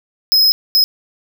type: tone bursts at uneven times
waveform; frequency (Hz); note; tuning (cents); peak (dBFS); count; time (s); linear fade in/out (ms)
square; 5110; D#8; +45; -9; 2; 0.32-0.52 / 0.75-0.84; 0
effects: none